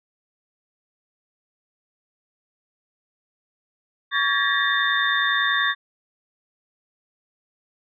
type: tone cluster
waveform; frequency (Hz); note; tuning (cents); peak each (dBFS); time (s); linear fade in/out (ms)
sine; 1129 / 1625 / 1735 / 1896 / 3611; C#6 / G#6 / A6 / A#6 / A7; +31 / -38 / -25 / +29 / +44; -25; 4.11-5.75; 50
effects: none